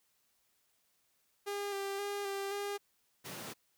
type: tone with vibrato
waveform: sawtooth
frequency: 400 Hz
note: G4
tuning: 35 cents sharp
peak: -32 dBFS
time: 1.46-2.78 s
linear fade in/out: 20 ms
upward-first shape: square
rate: 1.9 Hz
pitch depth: 22 cents each way
type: high-pass noise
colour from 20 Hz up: pink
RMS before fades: -45 dBFS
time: 3.24-3.54 s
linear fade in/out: 20 ms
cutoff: 130 Hz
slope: 24 dB/octave
effects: white hiss -75 dBFS RMS until 3.77 s